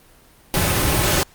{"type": "noise with comb filter", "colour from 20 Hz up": "pink", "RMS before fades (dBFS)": -18, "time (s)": [0.54, 1.23], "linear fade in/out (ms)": 0, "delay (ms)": 4.3, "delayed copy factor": -0.5, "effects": ["pink hiss -51 dBFS RMS until 1.34 s", "Opus 32 kbps"]}